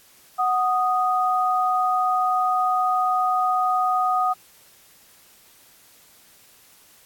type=tone pair together; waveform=sine; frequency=740 / 1241.1 Hz; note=F#5 / D#6; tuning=0 / -5 cents; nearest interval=major sixth; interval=895 cents; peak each=-21 dBFS; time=0.38-4.34 s; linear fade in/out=20 ms; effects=white hiss -53 dBFS RMS until 7.05 s + AAC 64 kbps